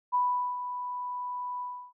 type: tone with ADSR envelope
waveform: sine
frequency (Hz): 989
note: B5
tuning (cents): +2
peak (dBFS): -22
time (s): 0.12-1.93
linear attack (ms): 26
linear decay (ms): 420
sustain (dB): -10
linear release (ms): 320
effects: none